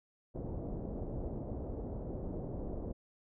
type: low-pass noise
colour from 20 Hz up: pink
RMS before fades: -40 dBFS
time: 0.34-2.93 s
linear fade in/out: 20 ms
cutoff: 620 Hz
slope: 24 dB/octave
effects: none